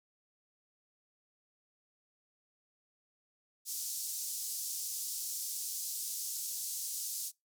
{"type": "band-pass noise", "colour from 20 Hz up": "pink", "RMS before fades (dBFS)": -39, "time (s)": [3.65, 7.32], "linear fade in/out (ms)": 50, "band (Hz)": [5400, 16000], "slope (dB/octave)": 24, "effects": ["noise-tail reverb RT60 0.2 s tail -24 dB re dry"]}